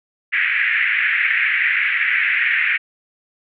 pink band-pass noise, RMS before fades -18 dBFS, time 0.32-2.78 s, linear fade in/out 20 ms, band 1700 to 2400 Hz, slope 48 dB/octave, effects none

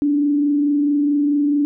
sine tone with frequency modulation, 290 Hz, D4, 22 cents flat, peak -14 dBFS, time 0.02-1.65 s, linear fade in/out 0 ms, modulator 24.6 Hz, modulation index 0.3, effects none

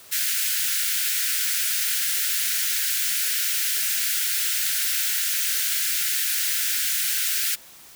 white high-pass noise, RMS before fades -24 dBFS, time 0.11-7.56 s, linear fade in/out 20 ms, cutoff 1400 Hz, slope 96 dB/octave, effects white hiss -47 dBFS RMS until 7.95 s

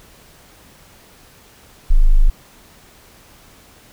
sine tone, 26 Hz, G#0, 3 cents sharp, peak -6 dBFS, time 1.9-2.3 s, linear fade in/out 10 ms, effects pink hiss -47 dBFS RMS until 3.92 s

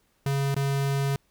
square tone with dropouts, 138.59 Hz, C#3, in tune, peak -24 dBFS, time 0.26-1.16 s, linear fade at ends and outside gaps 2 ms, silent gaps 0.545-0.564 s, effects pink hiss -68 dBFS RMS until 1.3 s

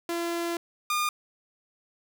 sawtooth tone pair in turn, 340.5 / 1213.4 Hz, F4 / D#6, -44 / -44 cents, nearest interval octave + minor seventh, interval 2200 cents, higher second, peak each -24 / -21 dBFS, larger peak second, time 0.09-0.57 / 0.9-1.09 s, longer first, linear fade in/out 2 ms, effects none

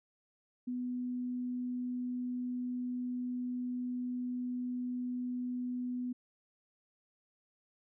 sine tone, 248.2 Hz, B3, 9 cents sharp, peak -34 dBFS, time 0.67-6.13 s, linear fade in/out 10 ms, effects none

